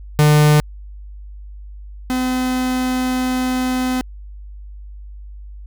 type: tone pair in turn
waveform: 45% pulse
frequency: 150 / 254.8 Hz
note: D3 / C4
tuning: +37 / -46 cents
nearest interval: major sixth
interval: 917 cents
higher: second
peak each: -9 / -17 dBFS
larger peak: first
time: 0.19-0.6 / 2.1-4.01 s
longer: second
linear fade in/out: 0 ms
effects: added 50 Hz sine -32 dBFS peak until 5.66 s